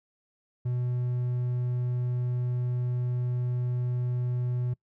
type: tone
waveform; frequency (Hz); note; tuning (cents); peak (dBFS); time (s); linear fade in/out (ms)
triangle; 123.47; B2; 0; -24; 0.65-4.74; 10
effects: noise-tail reverb RT60 0.1 s tail -24 dB re dry